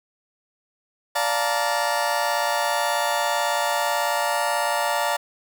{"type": "chord", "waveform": "30% pulse", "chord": "Bb major seventh", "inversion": "first", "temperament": "just", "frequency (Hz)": [582.7, 699.2, 874.1, 932.3], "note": ["D5", "F5", "A5", "Bb5"], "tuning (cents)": [-14, 2, -12, 0], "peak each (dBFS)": -24, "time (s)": [1.15, 5.17], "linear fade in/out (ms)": 10, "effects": []}